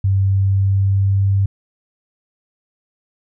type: tone with pitch glide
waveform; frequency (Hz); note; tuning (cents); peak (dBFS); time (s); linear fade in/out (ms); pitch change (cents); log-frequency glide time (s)
sine; 97.1 to 98.29; G2 to G2; -16 to +5; -12; 0.04-1.46; 5; +21; 0.21-1.29
effects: none

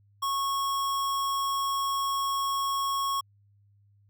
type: tone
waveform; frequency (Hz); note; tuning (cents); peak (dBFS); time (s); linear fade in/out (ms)
square; 1100; C#6; -14; -27; 0.22-3.21; 10
effects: added 101 Hz sine -59 dBFS peak until 4.09 s

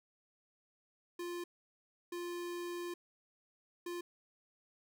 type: tone bursts at uneven times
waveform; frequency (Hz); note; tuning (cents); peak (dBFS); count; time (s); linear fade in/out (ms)
square; 349.2; F4; 0; -40; 3; 1.19-1.44 / 2.12-2.94 / 3.86-4.01; 5
effects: none

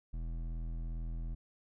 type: tone with hard clipping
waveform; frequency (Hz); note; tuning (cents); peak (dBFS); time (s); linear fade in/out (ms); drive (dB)
triangle; 41.2; E1; 0; -38; 0.13-1.35; 10; 15
effects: none

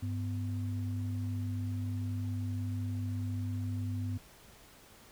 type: tone pair together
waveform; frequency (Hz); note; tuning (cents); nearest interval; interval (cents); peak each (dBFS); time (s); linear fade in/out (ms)
sine; 99.5 / 250.4; G2 / B3; +26 / +24; octave + major third; 1598; -33 / -40; 0.02-4.18; 10
effects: pink hiss -57 dBFS RMS until 5.11 s

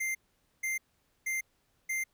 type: tone bursts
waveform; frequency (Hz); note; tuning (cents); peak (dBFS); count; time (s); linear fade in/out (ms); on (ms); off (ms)
square; 2093; C7; 0; -31; 4; 0-2.04; 10; 150; 480
effects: pink hiss -73 dBFS RMS until 2.13 s

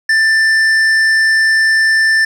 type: tone with hard clipping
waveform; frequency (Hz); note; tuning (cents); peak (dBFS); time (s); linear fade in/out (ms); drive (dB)
triangle; 1775; A6; +15; -10; 0.09-2.25; 5; 11
effects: none

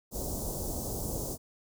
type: band-stop noise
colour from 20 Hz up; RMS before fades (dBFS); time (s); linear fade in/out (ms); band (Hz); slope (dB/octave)
pink; -35; 0.11-1.38; 50; 750 to 6000; 24
effects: none

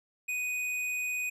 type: tone with tanh clipping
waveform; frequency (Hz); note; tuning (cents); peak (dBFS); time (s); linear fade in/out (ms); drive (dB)
sine; 2489; D#7; 0; -32; 0.28-1.3; 10; 14
effects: resampled to 32000 Hz

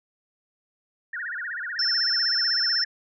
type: tone with vibrato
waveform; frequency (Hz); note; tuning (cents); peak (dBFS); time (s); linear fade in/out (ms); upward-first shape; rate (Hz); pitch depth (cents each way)
sine; 1635; G#6; -28; -29; 1.13-2.85; 5; sine; 16; 260
type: tone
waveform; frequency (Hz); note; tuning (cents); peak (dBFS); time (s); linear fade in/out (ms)
sine; 5340; E8; +22; -21; 1.79-2.84; 2
effects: none

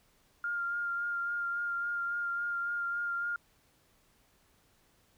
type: tone with vibrato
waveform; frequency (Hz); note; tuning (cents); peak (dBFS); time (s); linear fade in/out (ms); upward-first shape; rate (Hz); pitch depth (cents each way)
sine; 1402; F6; +6; -31; 0.44-3.36; 2; sine; 3.6; 18
effects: pink hiss -68 dBFS RMS until 5.17 s

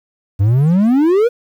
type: exponential sweep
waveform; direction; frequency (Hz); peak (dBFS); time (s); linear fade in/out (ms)
triangle; up; 94.3 to 495.8; -7; 0.39-1.29; 20
effects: 8-bit

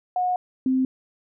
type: tone pair in turn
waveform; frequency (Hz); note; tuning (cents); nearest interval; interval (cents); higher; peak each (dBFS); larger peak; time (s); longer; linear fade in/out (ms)
sine; 727 / 260.2; F#5 / C4; -31 / -9; octave + tritone; 1778; first; -20 / -18; second; 0.16-0.36 / 0.66-0.85; first; 2
effects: none

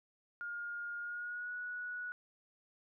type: tone with pitch glide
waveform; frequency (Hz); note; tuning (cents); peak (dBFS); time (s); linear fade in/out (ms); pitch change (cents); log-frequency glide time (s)
sine; 1419 to 1466.5; F6 to F#6; +27 to -16; -39; 0.41-2.12; 0; +57; 0.99-1.54
effects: none

